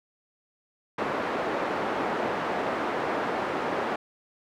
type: band-pass noise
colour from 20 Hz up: pink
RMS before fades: -29 dBFS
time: 0.98-3.96 s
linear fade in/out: 5 ms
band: 340 to 1400 Hz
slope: 12 dB/octave
effects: none